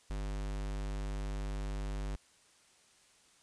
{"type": "tone", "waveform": "square", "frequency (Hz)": 50, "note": "G1", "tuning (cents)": 35, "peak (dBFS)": -36, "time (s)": [0.1, 2.16], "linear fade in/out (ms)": 5, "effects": ["white hiss -65 dBFS RMS until 3.42 s", "resampled to 22050 Hz"]}